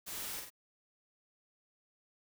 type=noise with echo; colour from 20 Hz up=white; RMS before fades=-43 dBFS; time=0.06-0.41 s; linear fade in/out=20 ms; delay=47 ms; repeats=2; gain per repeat=-4 dB; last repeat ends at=0.504 s; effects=none